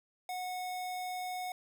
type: tone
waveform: square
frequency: 732 Hz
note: F#5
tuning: 19 cents flat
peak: -37 dBFS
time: 0.29-1.52 s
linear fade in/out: 2 ms
effects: none